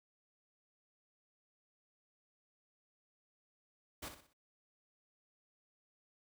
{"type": "noise with echo", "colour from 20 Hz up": "pink", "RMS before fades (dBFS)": -45, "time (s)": [4.02, 4.09], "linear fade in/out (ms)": 10, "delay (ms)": 61, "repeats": 4, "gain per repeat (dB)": -8, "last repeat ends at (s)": 4.334, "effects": []}